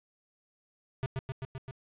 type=tone with echo; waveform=square; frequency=132.6 Hz; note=C3; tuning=23 cents sharp; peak=-30 dBFS; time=1.03-1.06 s; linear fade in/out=0 ms; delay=130 ms; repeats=5; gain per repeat=-2 dB; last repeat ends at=1.71 s; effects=resampled to 8000 Hz + 11-bit